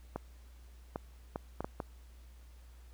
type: clicks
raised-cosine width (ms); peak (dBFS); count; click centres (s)
1; -22; 6; 0.16 / 0.959 / 1.359 / 1.606 / 1.645 / 1.802
effects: added 60 Hz sine -52 dBFS peak until 2.93 s + pink hiss -66 dBFS RMS until 2.93 s